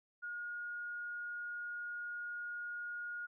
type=tone; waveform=sine; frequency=1434 Hz; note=F6; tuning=45 cents sharp; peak=-40 dBFS; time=0.22-3.27 s; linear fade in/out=20 ms; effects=none